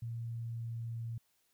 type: tone with pitch glide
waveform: sine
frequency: 116.2 to 115.4 Hz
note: A#2 to A#2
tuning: -5 to -17 cents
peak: -37 dBFS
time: 0.02-1.18 s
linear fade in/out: 5 ms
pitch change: -12 cents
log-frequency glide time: 0.2-1.06 s
effects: white hiss -75 dBFS RMS until 1.53 s